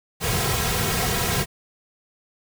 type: noise with comb filter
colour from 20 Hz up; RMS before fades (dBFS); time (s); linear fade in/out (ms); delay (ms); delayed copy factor
pink; -23; 0.2-1.46; 50; 3.4; -0.9
effects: none